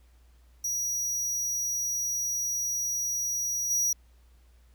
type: tone with level steps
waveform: 45% pulse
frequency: 5790 Hz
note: F#8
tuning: 38 cents flat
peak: -28 / -24 dBFS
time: 0.64-3.93 s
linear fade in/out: 5 ms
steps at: 3.7 s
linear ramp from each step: 10 ms
effects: added 60 Hz sine -55 dBFS peak until 4.74 s + pink hiss -68 dBFS RMS until 4.74 s